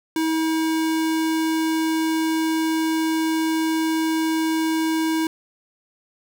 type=tone; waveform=square; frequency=320.4 Hz; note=E4; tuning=49 cents flat; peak=-20 dBFS; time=0.16-5.27 s; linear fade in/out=2 ms; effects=none

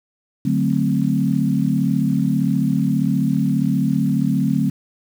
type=chord; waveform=sine; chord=D dominant seventh; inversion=none; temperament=equal; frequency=146.83 / 185 / 220 / 261.6 Hz; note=D3 / F#3 / A3 / C4; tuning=0 / 0 / 0 / 0 cents; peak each=-21 dBFS; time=0.45-4.7 s; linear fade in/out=5 ms; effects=7-bit

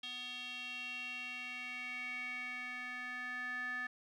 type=tone with band-pass filter sweep; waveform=square; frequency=248.9 Hz; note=B3; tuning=14 cents sharp; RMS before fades=-43 dBFS; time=0.03-3.87 s; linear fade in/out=5 ms; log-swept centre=3200 to 1700 Hz; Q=6.7; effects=none

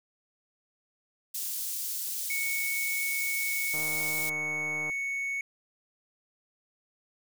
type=high-pass noise; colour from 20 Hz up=white; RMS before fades=-34 dBFS; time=1.34-4.3 s; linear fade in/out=10 ms; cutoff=5400 Hz; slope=12 dB/octave
type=tone; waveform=triangle; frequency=2217 Hz; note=C#7; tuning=in tune; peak=-28 dBFS; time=2.3-5.41 s; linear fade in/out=2 ms
type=click train; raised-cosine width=1 ms; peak=-29 dBFS; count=177; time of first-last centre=3.74-4.898 s; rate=152 Hz
effects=none

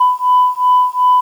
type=beating tone pair; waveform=sine; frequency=997 / 999.7 Hz; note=B5 / B5; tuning=+16 / +21 cents; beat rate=2.7 Hz; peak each=-11 dBFS; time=0-1.21 s; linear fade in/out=10 ms; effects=tanh soft clip ceiling -3 dBFS + 7-bit

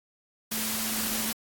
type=tone in noise; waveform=sine; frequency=220 Hz; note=A3; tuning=in tune; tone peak=-36 dBFS; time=0.51-1.33 s; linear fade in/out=10 ms; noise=white; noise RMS=-30 dBFS; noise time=0.51-1.33 s; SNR=-9 dB; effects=AAC 64 kbps

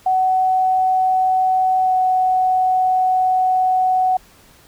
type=tone with pitch glide; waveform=sine; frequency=749 to 743.8 Hz; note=F#5 to F#5; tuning=+21 to +9 cents; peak=-13 dBFS; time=0.06-4.17 s; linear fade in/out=5 ms; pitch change=-12 cents; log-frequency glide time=1.82-1.92 s; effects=pink hiss -49 dBFS RMS until 4.67 s

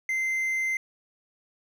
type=tone; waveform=triangle; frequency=2077 Hz; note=C7; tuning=13 cents flat; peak=-23 dBFS; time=0.09-0.77 s; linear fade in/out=2 ms; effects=none

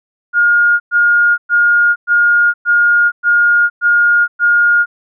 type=tone bursts; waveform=sine; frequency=1423 Hz; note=F6; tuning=32 cents sharp; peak=-7 dBFS; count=8; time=0.33-4.86 s; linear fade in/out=50 ms; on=470 ms; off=110 ms; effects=none

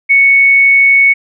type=tone; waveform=sine; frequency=2217 Hz; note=C#7; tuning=in tune; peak=-4 dBFS; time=0.09-1.14 s; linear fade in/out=20 ms; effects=none

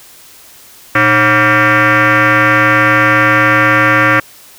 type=tone with frequency modulation; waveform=sine; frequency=117.9 Hz; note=A#2; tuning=20 cents sharp; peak=-5 dBFS; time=0.95-4.2 s; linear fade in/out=5 ms; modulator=424 Hz; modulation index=4.8; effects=tanh soft clip ceiling -2 dBFS + white hiss -39 dBFS RMS until 4.58 s

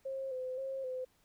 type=tone with vibrato; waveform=sine; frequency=523.3 Hz; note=C5; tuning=in tune; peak=-36 dBFS; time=0.05-1.05 s; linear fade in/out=10 ms; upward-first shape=square; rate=1.9 Hz; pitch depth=39 cents each way; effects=pink hiss -71 dBFS RMS until 1.24 s

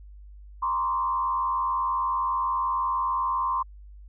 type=tone with frequency modulation; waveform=sine; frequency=1046.5 Hz; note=C6; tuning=in tune; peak=-23 dBFS; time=0.62-3.63 s; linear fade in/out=10 ms; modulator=87.2 Hz; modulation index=0.9; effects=added 50 Hz sine -43 dBFS peak until 4.08 s

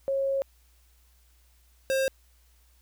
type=tone pair in turn; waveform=sine / square; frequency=545 / 533.2 Hz; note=C#5 / C5; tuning=-29 / +33 cents; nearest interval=unison; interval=38 cents; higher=first; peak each=-24 dBFS; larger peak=neither; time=0.08-0.42 / 1.9-2.08 s; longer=first; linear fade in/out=0 ms; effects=added 60 Hz sine -59 dBFS peak until 2.81 s + white hiss -66 dBFS RMS until 2.81 s

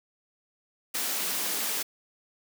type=high-pass noise; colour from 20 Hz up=white; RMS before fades=-30 dBFS; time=0.94-1.83 s; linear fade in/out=10 ms; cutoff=170 Hz; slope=48 dB/octave; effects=none

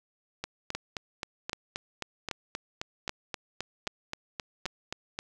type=two click trains; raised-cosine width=0.2 ms; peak=-16 / -15 dBFS; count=19 / 6; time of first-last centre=0.44-5.189 / 0.75-4.656 s; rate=3.79 / 1.28 Hz; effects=none

